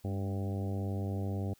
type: harmonic tone with a mistuned harmonic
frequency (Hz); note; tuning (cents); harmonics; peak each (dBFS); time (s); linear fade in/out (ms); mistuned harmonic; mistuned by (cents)
98; G2; 0; 1 / 2 / 3 / 4 / 5 / 6 / 7 / 8; -33 / -39 / -43 / -45 / -47 / -49 / -50 / -51; 0.04-1.54; 10; 2; +50
effects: white hiss -66 dBFS RMS until 1.59 s